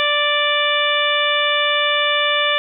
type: harmonic tone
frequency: 587.3 Hz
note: D5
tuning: in tune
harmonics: 1 / 2 / 3 / 4 / 5 / 6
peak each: -22 / -22 / -22 / -22 / -22 / -22 dBFS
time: 0-2.58 s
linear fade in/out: 0 ms
effects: none